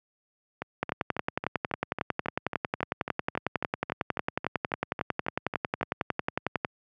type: two click trains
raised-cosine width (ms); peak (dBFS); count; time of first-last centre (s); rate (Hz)
0.5; -11 / -17; 65 / 20; 0.83-6.648 / 0.62-5.811; 11 / 3.66
effects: high-pass 100 Hz 12 dB/octave